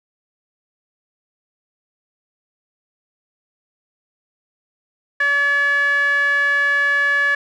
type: tone with band-pass filter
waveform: sawtooth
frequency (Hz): 570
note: C#5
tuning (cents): +48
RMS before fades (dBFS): -17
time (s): 5.2-7.35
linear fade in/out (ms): 5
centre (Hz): 1700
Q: 7.7
effects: none